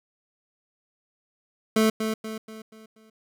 25% pulse tone with echo, 219.2 Hz, A3, 6 cents flat, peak -14 dBFS, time 1.76-1.9 s, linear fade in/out 5 ms, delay 240 ms, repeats 5, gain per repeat -7 dB, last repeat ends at 3.1 s, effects none

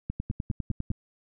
two click trains, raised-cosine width 5 ms, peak -21 / -18 dBFS, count 4 / 9, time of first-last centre 0.31-0.914 / 0.1-0.904 s, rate 4.97 / 9.95 Hz, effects none

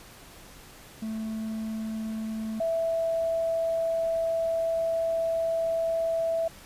triangle / sine tone pair in turn, 220 / 659.3 Hz, A3 / E5, 0 / 0 cents, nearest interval octave + perfect fifth, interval 1900 cents, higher second, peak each -28 / -24 dBFS, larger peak second, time 1.02-2.6 / 2.6-6.48 s, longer second, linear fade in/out 5 ms, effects pink hiss -49 dBFS RMS until 6.65 s + resampled to 32000 Hz

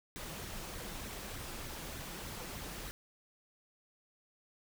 pink noise with flanger, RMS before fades -44 dBFS, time 0.16-2.91 s, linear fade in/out 0 ms, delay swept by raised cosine 0.49 to 6.09 ms, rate 3.3 Hz, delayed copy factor +0.5, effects none

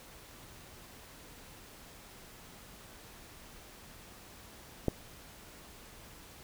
click, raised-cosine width 2 ms, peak -14 dBFS, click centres 4.883 s, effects pink hiss -53 dBFS RMS until 6.43 s

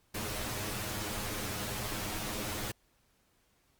pink noise with comb filter, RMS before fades -37 dBFS, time 0.14-2.72 s, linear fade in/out 10 ms, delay 9.6 ms, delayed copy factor +0.95, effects pink hiss -71 dBFS RMS until 3.79 s + Opus 48 kbps

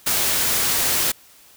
white noise, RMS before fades -20 dBFS, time 0.06-1.12 s, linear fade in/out 10 ms, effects white hiss -50 dBFS RMS until 1.56 s

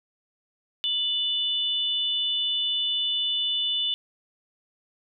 sine tone pair together, 2960 / 3516 Hz, F#7 / A7, 0 / -2 cents, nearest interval minor third, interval 298 cents, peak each -26 dBFS, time 0.84-3.94 s, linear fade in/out 0 ms, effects none

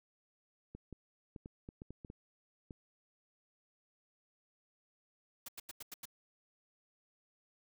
clicks, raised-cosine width 3 ms, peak -34 dBFS, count 10, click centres 0.75 / 0.927 / 1.362 / 1.459 / 1.689 / 1.819 / 1.906 / 2.048 / 2.101 / 2.708 s
white noise bursts, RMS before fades -46 dBFS, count 6, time 5.46-6.055 s, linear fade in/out 5 ms, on 25 ms, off 89 ms
effects none

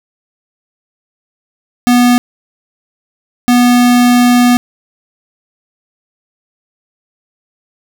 square tone bursts at uneven times, 244.5 Hz, B3, 17 cents flat, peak -6 dBFS, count 2, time 1.87-2.18 / 3.48-4.57 s, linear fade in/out 0 ms, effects none

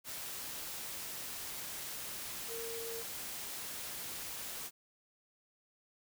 sine tone in noise, 459.4 Hz, A#4, 25 cents flat, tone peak -42 dBFS, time 2.47-3.04 s, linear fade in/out 50 ms, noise white, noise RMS -43 dBFS, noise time 0.04-4.71 s, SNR -2 dB, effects none

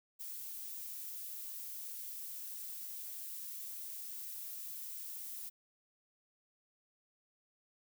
violet noise, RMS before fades -45 dBFS, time 0.19-5.5 s, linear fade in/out 20 ms, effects none

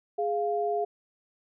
sine tone pair together, 415.3 / 697.7 Hz, G#4 / F5, 0 / -2 cents, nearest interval major sixth, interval 898 cents, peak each -28 dBFS, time 0.18-0.85 s, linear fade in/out 10 ms, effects none

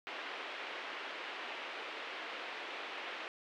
white band-pass noise, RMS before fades -44 dBFS, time 0.07-3.28 s, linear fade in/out 0 ms, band 330 to 3000 Hz, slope 24 dB/octave, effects none

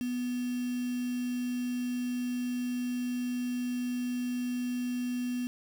sine tone with quantisation, 246.9 Hz, B3, in tune, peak -30 dBFS, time 0.01-5.47 s, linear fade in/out 0 ms, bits 7, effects none

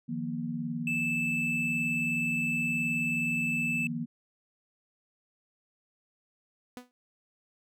sine chord, Eb suspended second, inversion none, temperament equal with one note detuned, 155.56 / 174.61 / 237.4 Hz, Eb3 / F3 / Bb3, 0 / 0 / +32 cents, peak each -37 / -38 / -33 dBFS, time 0.08-4.06 s, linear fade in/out 20 ms
triangle tone, 2633 Hz, E7, 3 cents flat, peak -27 dBFS, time 0.87-3.87 s, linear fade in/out 2 ms
sawtooth tone with exponential decay, 248.2 Hz, B3, 9 cents sharp, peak -33 dBFS, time 6.77-6.91 s, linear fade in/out 0 ms, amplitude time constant 30 ms
effects none

